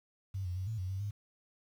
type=tone with pitch steps; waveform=sine; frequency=96.6 / 89.8 / 93.6 / 111.3 / 92.3 / 95.8 / 102.5 Hz; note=G2 / F2 / F#2 / A2 / F#2 / G2 / G#2; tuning=-25 / +49 / +20 / +20 / -4 / -39 / -22 cents; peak=-34 dBFS; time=0.34-1.11 s; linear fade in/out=10 ms; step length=110 ms; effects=10-bit